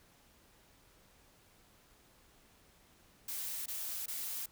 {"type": "noise bursts", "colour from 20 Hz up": "blue", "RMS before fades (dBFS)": -40, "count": 3, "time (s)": [3.28, 4.46], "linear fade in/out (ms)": 5, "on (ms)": 380, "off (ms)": 20, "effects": ["pink hiss -65 dBFS RMS until 4.51 s"]}